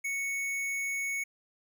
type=tone with tanh clipping; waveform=sine; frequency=2217 Hz; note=C#7; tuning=in tune; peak=-32 dBFS; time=0.04-1.24 s; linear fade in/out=10 ms; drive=18 dB; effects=none